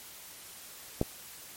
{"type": "clicks", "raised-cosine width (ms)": 2, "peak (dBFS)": [-12, -29], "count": 2, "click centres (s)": [1.014, 1.029], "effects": ["white hiss -48 dBFS RMS until 1.56 s", "MP3 64 kbps"]}